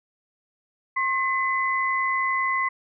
sine tone pair together, 1072.7 / 2025 Hz, C6 / B6, +43 / +43 cents, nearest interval major seventh, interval 1100 cents, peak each -24 / -24 dBFS, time 0.96-2.69 s, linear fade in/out 10 ms, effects none

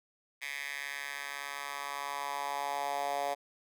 10% pulse tone with high-pass filter sweep, 141.7 Hz, C#3, 38 cents sharp, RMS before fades -37 dBFS, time 0.41-3.35 s, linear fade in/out 20 ms, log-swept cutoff 2100 to 650 Hz, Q 3, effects none

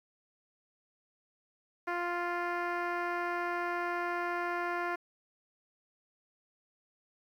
10% pulse tone with low-pass filter, 349.2 Hz, F4, in tune, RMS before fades -34 dBFS, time 1.87-4.96 s, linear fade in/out 10 ms, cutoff 1800 Hz, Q 0.98, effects 10-bit

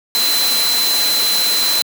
sine tone in noise, 4058 Hz, B7, 46 cents sharp, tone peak -15 dBFS, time 0.15-1.82 s, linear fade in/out 0 ms, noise white, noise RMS -19 dBFS, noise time 0.15-1.82 s, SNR +1 dB, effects high-pass 200 Hz 12 dB/octave

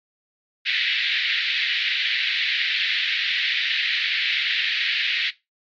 pink band-pass noise, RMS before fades -23 dBFS, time 0.65-5.31 s, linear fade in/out 20 ms, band 1800 to 4100 Hz, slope 48 dB/octave, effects noise-tail reverb RT60 0.2 s tail -17 dB re dry + MP3 64 kbps

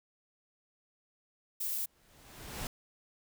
violet noise, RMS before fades -35 dBFS, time 1.6-1.86 s, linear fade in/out 10 ms
pink noise with exponential growth, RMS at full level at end -37 dBFS, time 1.79-2.67 s, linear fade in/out 1 ms, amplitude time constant 190 ms
effects none

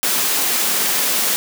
white high-pass noise, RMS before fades -18 dBFS, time 0.03-1.36 s, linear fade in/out 0 ms, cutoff 170 Hz, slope 48 dB/octave, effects none

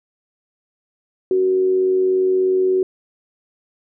sine tone with amplitude modulation, 373.6 Hz, F#4, 17 cents sharp, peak -12 dBFS, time 1.31-2.83 s, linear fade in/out 2 ms, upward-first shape sine, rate 96.8 Hz, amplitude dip 35%, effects none

